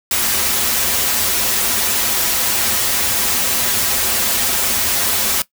white noise with comb filter, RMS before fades -17 dBFS, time 0.11-5.42 s, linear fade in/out 2 ms, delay 6.6 ms, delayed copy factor -0.75, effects noise-tail reverb RT60 0.1 s tail -18 dB re dry

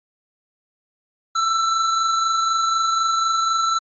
square tone pair together, 1331 / 1355 Hz, E6 / E6, +16 / +47 cents, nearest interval unison, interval 31 cents, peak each -18 / -30 dBFS, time 1.35-3.79 s, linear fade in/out 10 ms, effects MP3 32 kbps

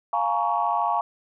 sine chord, Bb minor seventh, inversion second, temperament just, 699.2 / 839.1 / 932.3 / 1118.8 Hz, F5 / Ab5 / Bb5 / Db6, +2 / +18 / 0 / +16 cents, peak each -26 dBFS, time 0.13-1.01 s, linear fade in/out 2 ms, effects tanh soft clip ceiling -10 dBFS

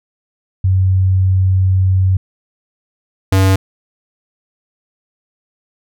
sine / square tone pair in turn, 94 / 95.48 Hz, F#2 / G2, +28 / -45 cents, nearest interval unison, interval 27 cents, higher second, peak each -9 dBFS, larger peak neither, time 0.64-2.17 / 3.32-3.56 s, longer first, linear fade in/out 5 ms, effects none

